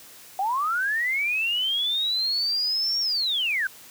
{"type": "linear two-way sweep", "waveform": "sine", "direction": "up then down", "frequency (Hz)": [740, 5588, 1485], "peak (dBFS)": -22, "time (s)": [0.39, 3.67], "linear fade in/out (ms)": 2, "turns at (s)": 3, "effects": ["white hiss -47 dBFS RMS until 3.9 s", "high-pass 60 Hz 12 dB/octave"]}